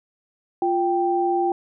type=tone pair together; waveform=sine; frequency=349.6 / 784 Hz; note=F4 / G5; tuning=+2 / 0 cents; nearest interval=octave + major second; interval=1398 cents; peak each=-21 / -21 dBFS; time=0.62-1.52 s; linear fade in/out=2 ms; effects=none